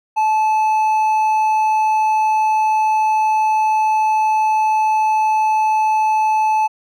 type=tone with hard clipping; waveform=triangle; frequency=867 Hz; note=A5; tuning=26 cents flat; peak=-14 dBFS; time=0.16-6.68 s; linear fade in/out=20 ms; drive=7 dB; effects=none